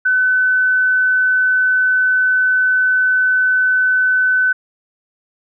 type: tone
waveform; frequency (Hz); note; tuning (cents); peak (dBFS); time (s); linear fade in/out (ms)
sine; 1510; F#6; +35; -11; 0.05-4.53; 10
effects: none